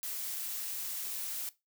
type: noise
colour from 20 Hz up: blue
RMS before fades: -38 dBFS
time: 0.03-1.49 s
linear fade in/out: 0 ms
effects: noise-tail reverb RT60 0.2 s tail -17 dB re dry